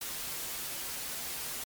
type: noise with comb filter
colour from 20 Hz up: white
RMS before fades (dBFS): -38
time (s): 0.01-1.64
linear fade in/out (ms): 5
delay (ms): 9.8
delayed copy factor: -0.5
effects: MP3 96 kbps